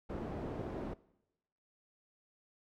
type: low-pass noise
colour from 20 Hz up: white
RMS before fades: -41 dBFS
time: 0.09-0.94 s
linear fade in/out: 10 ms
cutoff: 440 Hz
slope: 12 dB/octave
effects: noise-tail reverb RT60 0.9 s tail -21 dB re dry